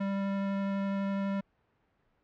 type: tone with vibrato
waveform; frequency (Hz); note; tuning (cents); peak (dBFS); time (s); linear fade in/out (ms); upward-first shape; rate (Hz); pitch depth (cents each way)
square; 196.9; G3; +8; -30; 0-1.41; 10; triangle; 12; 8
effects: pink hiss -72 dBFS RMS until 2.23 s + low-pass 2000 Hz 12 dB/octave